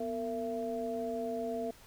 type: tone cluster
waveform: sine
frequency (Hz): 245.6 / 456.2 / 674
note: B3 / A#4 / E5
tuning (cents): -9 / -37 / +38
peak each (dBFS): -39 / -37 / -37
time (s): 0-1.71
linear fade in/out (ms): 5
effects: pink hiss -57 dBFS RMS until 1.86 s